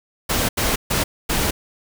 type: noise bursts at uneven times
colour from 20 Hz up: pink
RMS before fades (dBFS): -20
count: 4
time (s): 0.29-0.49 / 0.57-0.76 / 0.9-1.04 / 1.29-1.51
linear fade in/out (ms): 10
effects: none